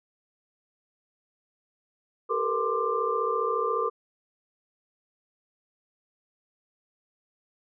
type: tone cluster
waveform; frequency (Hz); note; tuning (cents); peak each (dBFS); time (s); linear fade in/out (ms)
sine; 392.1 / 448.1 / 482.6 / 1044 / 1184; G4 / A4 / B4 / C6 / D6; 0 / +32 / -40 / -4 / +14; -34 / -29 / -32 / -33 / -28; 2.29-3.9; 20
effects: none